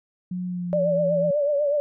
sine tone with pitch glide, 180.9 to 169.76 Hz, F#3 to F3, -39 to -49 cents, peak -26 dBFS, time 0.31-1.31 s, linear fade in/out 5 ms, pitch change -110 cents, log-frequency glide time 0.46-0.94 s
sine tone with vibrato, 580 Hz, D5, 22 cents flat, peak -19 dBFS, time 0.73-1.8 s, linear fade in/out 0 ms, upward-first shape triangle, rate 8.1 Hz, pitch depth 76 cents each way
effects none

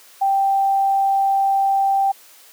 sine tone, 784 Hz, G5, in tune, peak -14 dBFS, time 0.21-2.12 s, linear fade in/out 10 ms, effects white hiss -47 dBFS RMS until 2.52 s + high-pass 400 Hz 12 dB/octave

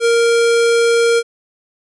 square tone, 466.2 Hz, A#4, in tune, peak -11 dBFS, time 0-1.23 s, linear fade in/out 50 ms, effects resampled to 24000 Hz

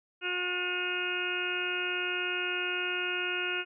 harmonic tone with a mistuned harmonic, 359.9 Hz, F#4, 48 cents flat, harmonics 1 / 2 / 3 / 4 / 5 / 6 / 7 / 8, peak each -37 / -45 / -46 / -34 / -45 / -43 / -35 / -36 dBFS, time 0.21-3.65 s, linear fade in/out 50 ms, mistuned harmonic 8, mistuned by -26 cents, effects none

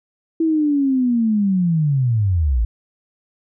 sine linear sweep, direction down, 329.3 to 51.5 Hz, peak -14 dBFS, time 0.4-2.65 s, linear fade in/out 5 ms, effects none

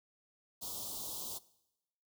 white band-stop noise, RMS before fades -42 dBFS, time 0.61-1.39 s, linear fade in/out 20 ms, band 1100 to 3300 Hz, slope 48 dB/octave, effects noise-tail reverb RT60 0.9 s tail -20 dB re dry

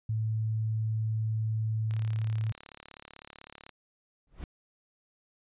sine tone, 110 Hz, A2, in tune, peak -27 dBFS, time 0.09-2.52 s, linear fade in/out 5 ms
click train, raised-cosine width 0.2 ms, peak -28 dBFS, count 65, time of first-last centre 1.91-3.693 s, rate 35.9 Hz
brown noise with exponential growth, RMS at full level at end -34 dBFS, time 4.27-4.44 s, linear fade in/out 2 ms, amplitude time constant 35 ms
effects resampled to 8000 Hz

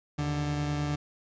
30% pulse tone pair together, 78.23 / 146.83 Hz, D#2 / D3, +10 / 0 cents, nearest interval major seventh, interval 1090 cents, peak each -34 / -26 dBFS, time 0.18-0.96 s, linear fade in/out 10 ms, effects resampled to 16000 Hz

